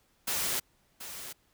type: noise with echo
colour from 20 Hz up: white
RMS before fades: -31 dBFS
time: 0.27-0.6 s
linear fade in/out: 10 ms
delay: 730 ms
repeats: 1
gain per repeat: -11 dB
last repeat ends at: 1.33 s
effects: pink hiss -69 dBFS RMS until 1.53 s